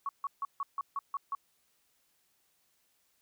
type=tone bursts; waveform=sine; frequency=1116 Hz; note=C#6; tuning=11 cents sharp; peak=-31 dBFS; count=8; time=0.06-1.35 s; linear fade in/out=2 ms; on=30 ms; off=150 ms; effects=white hiss -73 dBFS RMS until 3.21 s